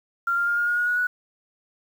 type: tone with pitch steps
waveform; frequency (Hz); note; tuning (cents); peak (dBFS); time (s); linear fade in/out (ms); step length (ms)
sine; 1385 / 1397.1 / 1409.2 / 1421.5 / 1433.8 / 1446.3 / 1458.9 / 1471.6; F6 / F6 / F6 / F6 / F6 / F#6 / F#6 / F#6; -15 / 0 / +15 / +30 / +45 / -40 / -25 / -10; -20; 0.27-1.07; 5; 100
effects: 8-bit